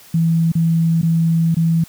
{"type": "tone with dropouts", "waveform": "sine", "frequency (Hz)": 164.81, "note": "E3", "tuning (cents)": 0, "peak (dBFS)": -12, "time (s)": [0.14, 1.84], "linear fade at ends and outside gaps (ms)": 5, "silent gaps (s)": [[0.519, 0.552], [1.016, 1.029], [1.546, 1.567]], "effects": ["white hiss -44 dBFS RMS until 1.88 s"]}